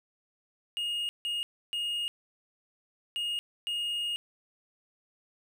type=tone bursts at uneven times; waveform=triangle; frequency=2856 Hz; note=F7; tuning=38 cents sharp; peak=-28 dBFS; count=5; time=0.77-1.09 / 1.25-1.43 / 1.73-2.08 / 3.16-3.39 / 3.67-4.16 s; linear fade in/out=0 ms; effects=none